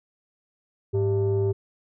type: tone pair together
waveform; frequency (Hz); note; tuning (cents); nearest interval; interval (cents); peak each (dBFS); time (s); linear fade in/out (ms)
sine; 103.83 / 391.8; G#2 / G4; 0 / -1; octave + major seventh; 2299; -21; 0.93-1.53; 20
effects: tanh soft clip ceiling -17 dBFS